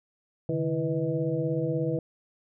sine tone cluster, 138.2 / 154.7 / 328.5 / 491.1 / 634 Hz, C#3 / D#3 / E4 / B4 / D#5, -5 / -10 / -6 / -10 / +32 cents, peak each -33 / -30 / -31 / -30 / -37 dBFS, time 0.49-1.99 s, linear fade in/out 2 ms, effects none

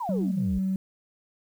sine exponential sweep, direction down, 1046.5 to 55 Hz, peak -28 dBFS, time 0-0.59 s, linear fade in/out 10 ms
sine tone, 190 Hz, F#3, 46 cents sharp, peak -23 dBFS, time 0.09-0.76 s, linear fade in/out 2 ms
effects tanh soft clip ceiling -18 dBFS + 9-bit

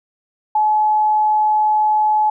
sine tone, 854 Hz, G#5, 48 cents sharp, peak -12 dBFS, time 0.55-2.3 s, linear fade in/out 5 ms, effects none

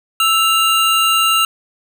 square tone pair together, 1318.5 / 2794 Hz, E6 / F7, 0 / 0 cents, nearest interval octave + minor second, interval 1300 cents, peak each -15 dBFS, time 0.2-1.45 s, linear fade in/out 2 ms, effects none

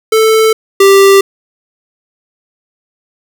square tone pair in turn, 440.8 / 392.7 Hz, A4 / G4, +3 / +3 cents, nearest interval major second, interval 200 cents, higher first, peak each -6 / -3 dBFS, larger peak second, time 0.12-0.53 / 0.8-1.21 s, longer neither, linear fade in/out 5 ms, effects none

